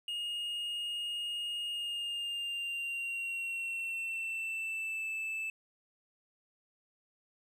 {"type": "tone with pitch glide", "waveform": "triangle", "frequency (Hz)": [2855, 2633], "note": ["F7", "E7"], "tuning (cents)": [37, -3], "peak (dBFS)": -33, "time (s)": [0.08, 5.5], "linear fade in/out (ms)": 2, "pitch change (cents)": -140, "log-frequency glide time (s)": [1.64, 5.08], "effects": []}